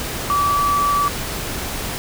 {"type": "tone in noise", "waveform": "sine", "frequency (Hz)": 1153, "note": "D6", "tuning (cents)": -32, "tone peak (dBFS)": -15, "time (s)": [0.3, 1.08], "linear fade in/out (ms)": 0, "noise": "pink", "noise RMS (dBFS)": -26, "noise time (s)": [0, 1.98], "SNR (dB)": 8, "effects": []}